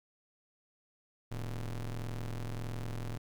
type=ring-modulated tone; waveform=45% pulse; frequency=66.3 Hz; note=C2; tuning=23 cents sharp; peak=-33 dBFS; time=1.31-3.18 s; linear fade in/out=10 ms; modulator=45.5 Hz; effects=12-bit